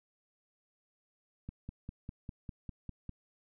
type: click train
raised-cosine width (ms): 5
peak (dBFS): -29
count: 9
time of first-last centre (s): 1.49-3.093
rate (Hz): 4.99
effects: none